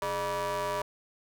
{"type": "ring-modulated tone", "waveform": "30% pulse", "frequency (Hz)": 185, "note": "F#3", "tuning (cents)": 0, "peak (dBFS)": -24, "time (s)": [0.02, 0.82], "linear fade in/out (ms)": 2, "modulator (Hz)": 788, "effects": []}